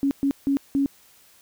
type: tone bursts at uneven times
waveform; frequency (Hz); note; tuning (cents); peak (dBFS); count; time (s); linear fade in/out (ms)
sine; 277.2; C#4; 0; -18; 4; 0.03-0.11 / 0.23-0.31 / 0.47-0.57 / 0.75-0.86; 0
effects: white hiss -55 dBFS RMS until 1.41 s